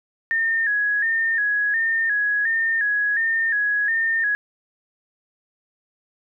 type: tone with vibrato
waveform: sine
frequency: 1742 Hz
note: A6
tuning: 18 cents flat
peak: -18 dBFS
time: 0.31-4.35 s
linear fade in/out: 0 ms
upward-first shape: square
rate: 1.4 Hz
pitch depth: 72 cents each way
effects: none